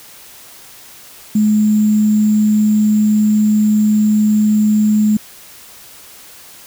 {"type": "tone with sample-and-hold", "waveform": "sine", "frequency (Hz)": 212.5, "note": "G#3", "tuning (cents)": 40, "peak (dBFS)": -9, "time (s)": [1.35, 5.17], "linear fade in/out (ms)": 5, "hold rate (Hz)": 7350, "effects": ["white hiss -39 dBFS RMS until 6.66 s"]}